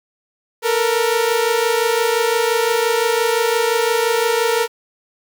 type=tone pair together; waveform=sawtooth; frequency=449.3 / 475.1 Hz; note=A4 / A#4; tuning=+36 / +33 cents; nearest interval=minor second; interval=97 cents; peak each=-14 dBFS; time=0.62-4.68 s; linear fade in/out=50 ms; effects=8-bit